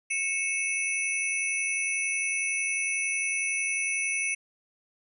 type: tone cluster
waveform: sine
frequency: 2207 / 2534 / 2625 / 5990 / 9740 Hz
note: C#7 / D#7 / E7 / F#8 / D#9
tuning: -8 / +31 / -8 / +20 / -38 cents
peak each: -31 / -37 / -30 / -36 / -34 dBFS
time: 0.1-4.35 s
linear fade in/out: 10 ms
effects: none